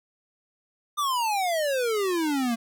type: exponential sweep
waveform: square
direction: down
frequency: 1215 to 225.1 Hz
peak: -24 dBFS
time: 0.97-2.56 s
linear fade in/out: 20 ms
effects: none